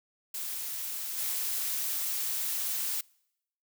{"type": "noise with level steps", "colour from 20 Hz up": "blue", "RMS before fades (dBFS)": [-36, -32], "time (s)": [0.34, 3.01], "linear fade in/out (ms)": 5, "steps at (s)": 1.17, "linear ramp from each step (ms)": 20, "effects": ["noise-tail reverb RT60 0.8 s tail -26 dB re dry"]}